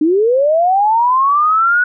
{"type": "linear sweep", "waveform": "sine", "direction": "up", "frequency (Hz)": [293.7, 1480], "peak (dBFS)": -9, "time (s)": [0.01, 1.84], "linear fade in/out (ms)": 5, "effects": []}